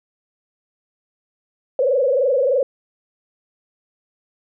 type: tone with frequency modulation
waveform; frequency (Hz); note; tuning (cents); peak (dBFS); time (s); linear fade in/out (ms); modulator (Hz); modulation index
sine; 529; C5; +19; -14; 1.79-2.63; 2; 23.2; 1.9
effects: none